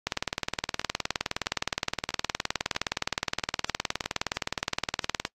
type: two click trains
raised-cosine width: 0.2 ms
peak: -21 / -9 dBFS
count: 7 / 101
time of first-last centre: 0.17-4.041 / 0.07-5.251 s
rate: 1.55 / 19.3 Hz
effects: noise-tail reverb RT60 0.1 s tail -22 dB re dry + AAC 48 kbps